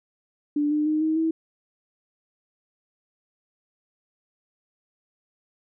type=tone with pitch steps; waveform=sine; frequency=293.7 / 300.7 / 307.9 / 315.3 / 322.9 Hz; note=D4 / D4 / D#4 / D#4 / E4; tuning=0 / +41 / -18 / +23 / -36 cents; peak=-20 dBFS; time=0.56-1.31 s; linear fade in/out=5 ms; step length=150 ms; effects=none